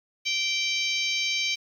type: harmonic tone with a mistuned harmonic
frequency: 778 Hz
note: G5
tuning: 13 cents flat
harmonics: 3 / 4 / 5 / 6 / 7 / 8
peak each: -28 / -30 / -32 / -34 / -35 / -36 dBFS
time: 0.25-1.56 s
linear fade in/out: 20 ms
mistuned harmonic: 8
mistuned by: +23 cents
effects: 9-bit